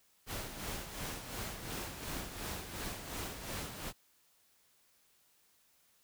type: noise with tremolo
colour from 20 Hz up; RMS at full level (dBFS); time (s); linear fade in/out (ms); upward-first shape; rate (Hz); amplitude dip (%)
pink; -40; 0.26-3.93; 50; sine; 2.8; 55
effects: white hiss -70 dBFS RMS until 6.03 s